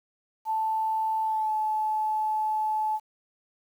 sine tone with pitch glide, 880 to 863.4 Hz, A5 to A5, 0 to -33 cents, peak -24 dBFS, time 0.45-3 s, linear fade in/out 50 ms, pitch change -33 cents, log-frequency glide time 1.23-1.52 s, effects 9-bit

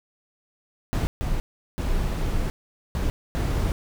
brown noise bursts at uneven times, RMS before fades -24 dBFS, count 5, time 0.93-1.07 / 1.21-1.4 / 1.78-2.5 / 2.95-3.1 / 3.35-3.72 s, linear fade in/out 0 ms, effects none

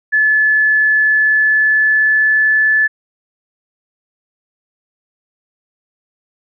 sine tone with pitch glide, 1726 to 1736 Hz, A6 to A6, -34 to -24 cents, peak -9 dBFS, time 0.12-2.88 s, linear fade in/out 20 ms, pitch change +10 cents, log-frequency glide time 0.95-2.73 s, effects none

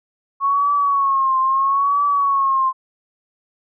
sine tone with vibrato, 1100 Hz, C#6, 14 cents flat, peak -14 dBFS, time 0.4-2.73 s, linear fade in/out 50 ms, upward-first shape triangle, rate 0.76 Hz, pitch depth 84 cents each way, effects none

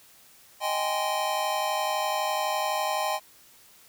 square chord, Ab major seventh, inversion second, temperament just, 623 / 778.7 / 830.6 / 1038.3 Hz, Eb5 / G5 / Ab5 / C6, +2 / -12 / 0 / -14 cents, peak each -32 dBFS, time 0.6-3.2 s, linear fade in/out 50 ms, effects white hiss -55 dBFS RMS until 3.88 s

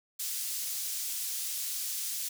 pink high-pass noise, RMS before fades -35 dBFS, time 0.19-2.29 s, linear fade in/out 10 ms, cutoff 5800 Hz, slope 12 dB/octave, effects none

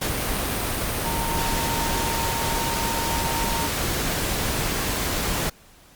sine tone in noise, 919 Hz, A#5, 25 cents flat, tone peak -28 dBFS, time 1.04-3.68 s, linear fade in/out 10 ms, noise pink, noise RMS -25 dBFS, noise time 0.01-5.5 s, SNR -6 dB, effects pink hiss -52 dBFS RMS until 5.95 s + Opus 48 kbps

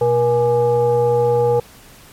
sine tone with frequency modulation, 478.6 Hz, A#4, 46 cents sharp, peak -12 dBFS, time 0.01-1.6 s, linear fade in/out 5 ms, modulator 356 Hz, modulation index 0.71, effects pink hiss -44 dBFS RMS until 2.12 s + MP3 64 kbps

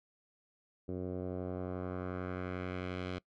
10% pulse tone with low-pass filter sweep, 91.3 Hz, F#2, 23 cents flat, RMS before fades -39 dBFS, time 0.88-3.19 s, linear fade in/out 10 ms, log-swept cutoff 420 to 3600 Hz, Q 1.3, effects noise-tail reverb RT60 0.1 s tail -23 dB re dry

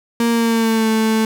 35% pulse tone with pitch glide, 233.1 to 220.7 Hz, A#3 to A3, 0 to +5 cents, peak -12 dBFS, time 0.2-1.25 s, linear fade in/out 2 ms, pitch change -95 cents, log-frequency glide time 0.3-0.89 s, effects none

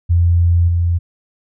sine tone with level steps, 86 Hz, F2, 26 cents flat, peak -9 / -12 dBFS, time 0.09-0.99 s, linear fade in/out 20 ms, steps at 0.68 s, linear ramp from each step 5 ms, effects none

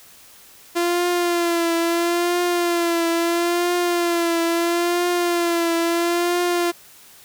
sawtooth tone with vibrato, 343.5 Hz, F4, 29 cents flat, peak -14 dBFS, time 0.75-6.72 s, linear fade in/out 20 ms, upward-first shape triangle, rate 0.75 Hz, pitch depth 50 cents each way, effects white hiss -47 dBFS RMS until 7.24 s

